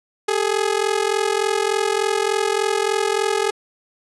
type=ring-modulated tone; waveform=sawtooth; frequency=418.5 Hz; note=G#4; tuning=13 cents sharp; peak=-11 dBFS; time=0.28-3.51 s; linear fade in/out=5 ms; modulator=21.7 Hz; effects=resampled to 24000 Hz